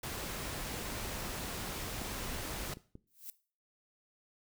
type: noise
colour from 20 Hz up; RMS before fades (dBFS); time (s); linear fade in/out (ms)
pink; -40; 0.03-2.74; 5
type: clicks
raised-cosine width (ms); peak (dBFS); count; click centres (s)
3; -35; 7; 0.742 / 0.824 / 1.252 / 1.782 / 2.017 / 2.771 / 2.954
type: noise with exponential growth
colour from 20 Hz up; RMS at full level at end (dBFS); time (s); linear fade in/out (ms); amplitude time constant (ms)
violet; -41; 3.07-3.3; 1; 49
effects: noise-tail reverb RT60 0.4 s tail -18 dB re dry